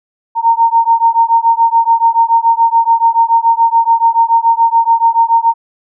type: beating tone pair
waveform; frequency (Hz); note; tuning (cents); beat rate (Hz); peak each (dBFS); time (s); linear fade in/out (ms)
sine; 916 / 923; A#5 / A#5; -31 / -17; 7; -10; 0.35-5.54; 50
effects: none